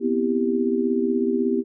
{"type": "chord", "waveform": "sine", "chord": "C major seventh", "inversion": "third", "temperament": "just", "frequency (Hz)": [245.3, 261.6, 327, 392.4], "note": ["B3", "C4", "E4", "G4"], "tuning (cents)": [-12, 0, -14, 2], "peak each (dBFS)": [-23, -28, -26, -23], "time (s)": [0, 1.64], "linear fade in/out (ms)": 50, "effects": []}